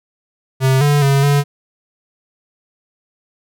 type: tone with pitch steps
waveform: square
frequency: 132.3 / 145.3 / 138.4 / 143.1 Hz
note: C3 / D3 / C#3 / D3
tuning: +20 / -18 / -2 / -45 cents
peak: -11 dBFS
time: 0.6-1.44 s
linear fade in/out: 50 ms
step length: 210 ms
effects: none